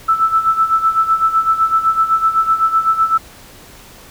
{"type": "tone with tremolo", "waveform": "sine", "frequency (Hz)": 1318.5, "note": "E6", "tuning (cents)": 0, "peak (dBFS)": -8, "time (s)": [0.08, 3.18], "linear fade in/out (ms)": 10, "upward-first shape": "sine", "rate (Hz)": 7.9, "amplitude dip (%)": 75, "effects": ["pink hiss -40 dBFS RMS until 4.1 s"]}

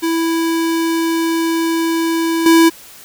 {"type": "tone with level steps", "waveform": "square", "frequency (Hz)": 329.6, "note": "E4", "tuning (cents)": 0, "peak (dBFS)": [-15, -7], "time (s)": [0.02, 2.7], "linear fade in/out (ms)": 20, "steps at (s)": 2.46, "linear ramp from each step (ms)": 2, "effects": ["white hiss -39 dBFS RMS until 3.04 s"]}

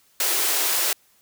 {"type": "high-pass noise", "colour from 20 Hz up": "white", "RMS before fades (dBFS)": -22, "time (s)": [0.2, 0.93], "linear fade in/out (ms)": 2, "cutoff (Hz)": 300, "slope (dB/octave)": 96, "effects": ["white hiss -60 dBFS RMS until 1.21 s"]}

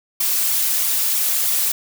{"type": "noise with flanger", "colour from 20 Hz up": "blue", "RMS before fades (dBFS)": -19, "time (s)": [0.2, 1.72], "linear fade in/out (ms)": 5, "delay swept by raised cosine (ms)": [0.86, 5.36], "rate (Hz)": 3.1, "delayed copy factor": 0.55, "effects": []}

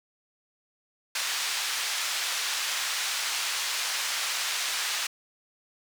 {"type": "band-pass noise", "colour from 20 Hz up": "white", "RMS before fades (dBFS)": -30, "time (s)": [1.15, 5.07], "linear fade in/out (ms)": 5, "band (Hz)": [1100, 5800], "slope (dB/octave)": 12, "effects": []}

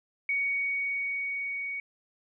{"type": "tone with level ramp", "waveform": "sine", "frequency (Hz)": 2239, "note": "C#7", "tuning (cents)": 17, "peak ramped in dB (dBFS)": [-25, -32], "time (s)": [0.29, 1.8], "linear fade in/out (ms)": 2, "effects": []}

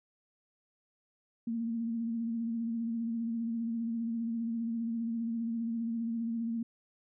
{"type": "tone with vibrato", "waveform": "sine", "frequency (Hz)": 230, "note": "A#3", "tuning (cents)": -23, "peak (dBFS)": -31, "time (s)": [1.47, 6.63], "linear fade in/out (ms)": 5, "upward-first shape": "sine", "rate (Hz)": 15, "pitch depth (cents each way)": 34, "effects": []}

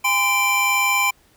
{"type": "tone cluster", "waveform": "square", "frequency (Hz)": [810, 1025, 2349], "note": ["G#5", "C6", "D7"], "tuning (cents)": [-43, -36, 0], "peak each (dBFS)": [-27, -22, -19], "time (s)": [0.04, 1.11], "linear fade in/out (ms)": 10, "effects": ["pink hiss -57 dBFS RMS until 1.36 s"]}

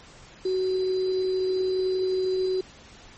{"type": "tone with sample-and-hold", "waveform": "sine", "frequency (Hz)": 373.7, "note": "F#4", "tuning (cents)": 17, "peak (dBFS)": -22, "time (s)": [0.45, 2.61], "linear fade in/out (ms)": 5, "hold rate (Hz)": 4410, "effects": ["pink hiss -49 dBFS RMS until 3.17 s", "MP3 32 kbps"]}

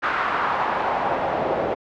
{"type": "noise with band-pass filter sweep", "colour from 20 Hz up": "pink", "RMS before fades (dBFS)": -23, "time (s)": [0.02, 1.75], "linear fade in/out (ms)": 20, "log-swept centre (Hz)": [1400, 540], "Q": 2, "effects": ["low-pass 3000 Hz 12 dB/octave"]}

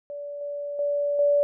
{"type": "tone with level steps", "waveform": "sine", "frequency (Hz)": 577, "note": "D5", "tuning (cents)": -31, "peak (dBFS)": [-32, -29, -22, -17], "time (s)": [0.1, 1.43], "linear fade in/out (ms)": 0, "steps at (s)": [0.41, 0.79, 1.19], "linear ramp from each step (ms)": 2, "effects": []}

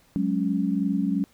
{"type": "chord", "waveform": "sine", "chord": "F# suspended second", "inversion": "none", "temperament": "equal", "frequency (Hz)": [185, 207.7, 277.2], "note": ["F#3", "G#3", "C#4"], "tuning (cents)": [0, 0, 0], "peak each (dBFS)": -26, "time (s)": [0.16, 1.24], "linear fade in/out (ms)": 0, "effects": ["pink hiss -60 dBFS RMS until 1.33 s"]}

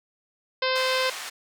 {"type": "harmonic tone", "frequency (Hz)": 518, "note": "C5", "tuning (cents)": -17, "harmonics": [1, 2, 3, 4, 5, 6, 7, 8, 9, 10], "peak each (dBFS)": [-26, -29, -31, -32, -33, -34, -34, -35, -36, -36], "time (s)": [0.62, 1.1], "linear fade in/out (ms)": 5}
{"type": "band-pass noise", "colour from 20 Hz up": "pink", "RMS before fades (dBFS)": -36, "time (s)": [0.75, 1.3], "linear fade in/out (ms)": 10, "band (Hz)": [1100, 9400], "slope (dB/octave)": 12}
{"effects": []}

